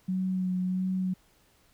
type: tone with vibrato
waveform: sine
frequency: 185 Hz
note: F#3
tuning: in tune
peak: -26 dBFS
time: 0.08-1.14 s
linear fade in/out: 10 ms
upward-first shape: sine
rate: 1.5 Hz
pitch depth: 19 cents each way
effects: pink hiss -64 dBFS RMS until 1.73 s